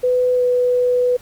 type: tone with pitch glide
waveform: sine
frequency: 500 to 495.1 Hz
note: B4 to B4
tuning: +21 to +4 cents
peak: -13 dBFS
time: 0.03-1.17 s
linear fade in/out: 10 ms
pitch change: -17 cents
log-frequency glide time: 0.35-0.43 s
effects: pink hiss -46 dBFS RMS until 1.21 s